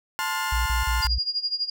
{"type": "chord", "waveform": "30% pulse", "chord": "F major", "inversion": "first", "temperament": "equal with one note detuned", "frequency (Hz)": [880, 1046.5, 1423], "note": ["A5", "C6", "F6"], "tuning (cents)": [0, 0, 32], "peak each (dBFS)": -27, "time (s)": [0.19, 1.07], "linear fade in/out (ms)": 0}
{"type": "tone bursts", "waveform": "sine", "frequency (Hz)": 59.6, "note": "A#1", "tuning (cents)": 39, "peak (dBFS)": -22, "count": 4, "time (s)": [0.52, 1.185], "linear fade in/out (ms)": 5, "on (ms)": 140, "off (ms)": 35}
{"type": "tone with tremolo", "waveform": "sine", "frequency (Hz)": 4841, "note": "D#8", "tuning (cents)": -48, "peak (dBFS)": -21, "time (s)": [1.02, 1.7], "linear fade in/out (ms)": 5, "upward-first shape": "sine", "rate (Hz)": 12, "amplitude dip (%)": 85}
{"effects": []}